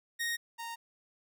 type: tone pair in turn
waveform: sawtooth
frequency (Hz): 1864.7 / 926.7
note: A#6 / A#5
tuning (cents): 0 / -10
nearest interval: octave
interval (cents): 1210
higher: first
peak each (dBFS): -28 / -35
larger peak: first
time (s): 0.19-0.37 / 0.58-0.76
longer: neither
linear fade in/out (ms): 20
effects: none